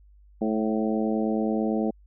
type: harmonic tone with a mistuned harmonic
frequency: 109.2 Hz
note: A2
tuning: 13 cents flat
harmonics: 2 / 3 / 4 / 5 / 6 / 7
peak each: -25 / -29 / -31 / -33 / -35 / -36 dBFS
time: 0.41-1.91 s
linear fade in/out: 10 ms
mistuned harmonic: 6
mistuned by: +22 cents
effects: added 50 Hz sine -51 dBFS peak until 2.06 s